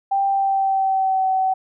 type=tone with pitch glide; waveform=sine; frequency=787 to 758.9 Hz; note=G5 to F#5; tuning=+7 to +44 cents; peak=-16 dBFS; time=0.11-1.54 s; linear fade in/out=10 ms; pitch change=-63 cents; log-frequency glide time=0.28-1.27 s; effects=none